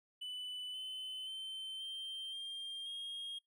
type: tone with pitch steps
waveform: triangle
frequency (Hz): 2991 / 3042 / 3093 / 3145 / 3198 / 3252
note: F#7 / F#7 / G7 / G7 / G7 / G#7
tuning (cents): +18 / +47 / -24 / +5 / +34 / -37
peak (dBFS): -40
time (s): 0.21-3.39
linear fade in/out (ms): 10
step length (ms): 530
effects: noise-tail reverb RT60 0.2 s tail -26 dB re dry